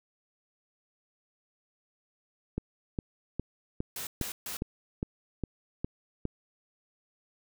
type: click train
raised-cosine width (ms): 3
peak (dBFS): -18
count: 10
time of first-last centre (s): 2.58-6.253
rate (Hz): 2.45
type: noise bursts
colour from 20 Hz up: white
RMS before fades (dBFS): -38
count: 3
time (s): 3.96-4.57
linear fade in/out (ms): 2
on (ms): 110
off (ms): 140
effects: none